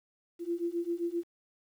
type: beating tone pair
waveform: sine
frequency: 338.3 / 345.9 Hz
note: E4 / F4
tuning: +45 / -17 cents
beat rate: 7.6 Hz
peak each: -34 / -33 dBFS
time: 0.39-1.24 s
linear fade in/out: 50 ms
effects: 10-bit